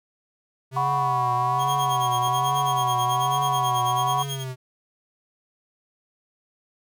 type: tone with vibrato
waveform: square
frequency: 130.81 Hz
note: C3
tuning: in tune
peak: -30 dBFS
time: 0.71-4.56 s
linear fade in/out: 50 ms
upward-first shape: triangle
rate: 1.2 Hz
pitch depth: 120 cents each way
type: chord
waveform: sine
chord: F# suspended fourth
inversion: none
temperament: just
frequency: 740 / 986.7 / 1110 Hz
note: F#5 / B5 / C#6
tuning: 0 / -2 / +2 cents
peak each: -25 dBFS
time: 0.76-4.23 s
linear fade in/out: 10 ms
type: tone with tremolo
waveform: sawtooth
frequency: 3245 Hz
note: G#7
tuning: 41 cents flat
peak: -25 dBFS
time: 1.58-4.45 s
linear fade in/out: 50 ms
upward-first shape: sine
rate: 9.2 Hz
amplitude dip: 90%
type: clicks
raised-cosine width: 1 ms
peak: -28 dBFS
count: 2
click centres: 2.272 / 2.281 s
effects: none